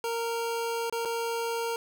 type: tone with dropouts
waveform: 25% pulse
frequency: 463 Hz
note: A#4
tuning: 12 cents flat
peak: -25 dBFS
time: 0.04-1.76 s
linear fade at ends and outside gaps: 1 ms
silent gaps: 0.898-0.925 / 1.051-1.055 s
effects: none